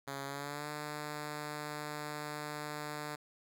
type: tone with pitch glide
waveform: 5% pulse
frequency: 138.59 to 149.4 Hz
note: C#3 to D3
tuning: 0 to +30 cents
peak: -28 dBFS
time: 0.07-3.16 s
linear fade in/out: 10 ms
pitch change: +130 cents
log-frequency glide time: 0.25-0.68 s
effects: none